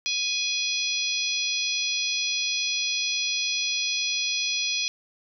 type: harmonic tone with a mistuned harmonic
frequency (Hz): 830.6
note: G#5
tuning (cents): 0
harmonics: 3 / 4 / 5 / 6 / 7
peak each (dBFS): -29 / -30 / -31 / -32 / -32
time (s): 0.06-4.88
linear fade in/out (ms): 0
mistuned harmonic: 4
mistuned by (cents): +17
effects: none